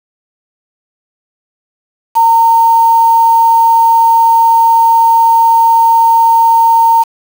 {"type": "tone with quantisation", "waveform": "sine", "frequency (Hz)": 916, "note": "A#5", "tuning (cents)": -31, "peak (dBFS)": -4, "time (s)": [2.15, 7.04], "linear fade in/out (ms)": 20, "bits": 4, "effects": []}